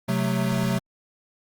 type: chord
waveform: square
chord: F# diminished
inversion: second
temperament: equal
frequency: 130.81 / 185 / 220 Hz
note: C3 / F#3 / A3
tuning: 0 / 0 / 0 cents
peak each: -27 / -26 / -28 dBFS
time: 0.08-0.79 s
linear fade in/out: 10 ms
effects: Opus 32 kbps